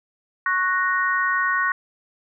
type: chord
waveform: sine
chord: F# major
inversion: second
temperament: equal with one note detuned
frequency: 1103.6 / 1480 / 1864.7 Hz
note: C#6 / F#6 / A#6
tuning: -8 / 0 / 0 cents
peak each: -23 dBFS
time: 0.46-1.72 s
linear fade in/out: 2 ms
effects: none